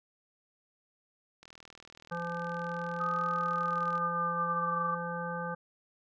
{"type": "click train", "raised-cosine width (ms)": 0.2, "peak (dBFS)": -34, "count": 104, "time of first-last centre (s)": [1.43, 3.98], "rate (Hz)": 40.4}
{"type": "harmonic tone", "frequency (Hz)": 171.4, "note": "F3", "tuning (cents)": -32, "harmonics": [1, 3, 5, 7, 9], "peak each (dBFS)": [-39, -39, -41, -40, -41], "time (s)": [2.11, 5.55], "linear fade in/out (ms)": 10}
{"type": "tone with pitch glide", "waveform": "sine", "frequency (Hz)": [1244.5, 1174.7], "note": ["D#6", "D6"], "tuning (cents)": [0, 0], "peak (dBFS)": -30, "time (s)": [3, 4.95], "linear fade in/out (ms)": 5, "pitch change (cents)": -100, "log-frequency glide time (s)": [3.28, 4.78]}
{"effects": []}